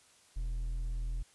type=tone with hard clipping; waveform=sine; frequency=41.2 Hz; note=E1; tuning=in tune; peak=-34 dBFS; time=0.36-1.23 s; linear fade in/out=10 ms; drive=4 dB; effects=white hiss -63 dBFS RMS until 1.34 s + resampled to 24000 Hz